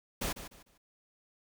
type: noise with echo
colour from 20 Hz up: pink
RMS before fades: -34 dBFS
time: 0.21-0.33 s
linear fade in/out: 10 ms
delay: 150 ms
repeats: 3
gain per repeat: -11 dB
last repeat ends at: 0.78 s
effects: none